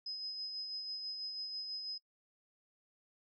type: tone with tremolo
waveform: sine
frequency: 5060 Hz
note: D#8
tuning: 28 cents sharp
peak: -38 dBFS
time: 0.06-1.98 s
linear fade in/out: 5 ms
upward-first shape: sine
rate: 6.1 Hz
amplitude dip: 35%
effects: noise-tail reverb RT60 0.1 s tail -23 dB re dry